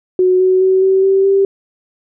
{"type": "tone with pitch steps", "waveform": "sine", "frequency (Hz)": [367.9, 372.6, 377.4, 382.2, 387.1, 392], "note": ["F#4", "F#4", "F#4", "G4", "G4", "G4"], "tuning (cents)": [-10, 12, 34, -44, -22, 0], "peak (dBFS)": -8, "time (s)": [0.19, 1.45], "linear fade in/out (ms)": 2, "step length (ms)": 210, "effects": []}